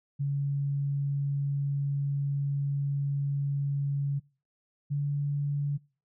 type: tone pair in turn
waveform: sine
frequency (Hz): 140.8 / 143.34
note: C#3 / D3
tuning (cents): +27 / -42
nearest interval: unison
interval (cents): 31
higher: second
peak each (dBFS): -26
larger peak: neither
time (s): 0.19-4.2 / 4.9-5.78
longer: first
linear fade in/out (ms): 20
effects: noise-tail reverb RT60 0.4 s tail -25 dB re dry